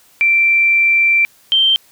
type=tone pair in turn; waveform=sine; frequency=2349 / 3136 Hz; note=D7 / G7; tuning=0 / 0 cents; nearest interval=perfect fourth; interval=500 cents; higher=second; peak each=-9 dBFS; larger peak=neither; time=0.21-1.25 / 1.52-1.76 s; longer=first; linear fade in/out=0 ms; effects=white hiss -50 dBFS RMS until 1.91 s